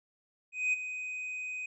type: tone with ADSR envelope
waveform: triangle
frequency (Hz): 2504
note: D#7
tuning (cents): +10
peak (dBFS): -23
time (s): 0.52-1.66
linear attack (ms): 210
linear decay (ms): 19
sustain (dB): -11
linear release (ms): 4
effects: resampled to 24000 Hz